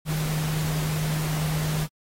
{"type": "tone in noise", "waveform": "sine", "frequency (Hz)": 154.8, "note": "D#3", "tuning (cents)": -9, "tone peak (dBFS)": -24, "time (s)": [0.05, 1.88], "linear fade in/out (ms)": 50, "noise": "pink", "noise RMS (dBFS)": -33, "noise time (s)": [0.05, 1.88], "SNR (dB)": 6, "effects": ["AAC 48 kbps"]}